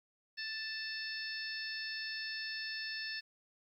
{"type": "harmonic tone with a mistuned harmonic", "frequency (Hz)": 880, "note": "A5", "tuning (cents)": 0, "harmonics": [2, 3, 4, 5, 6], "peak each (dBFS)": [-42, -47, -52, -45, -44], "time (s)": [0.37, 3.21], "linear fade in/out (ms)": 20, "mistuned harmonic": 4, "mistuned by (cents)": 48, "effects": ["12-bit"]}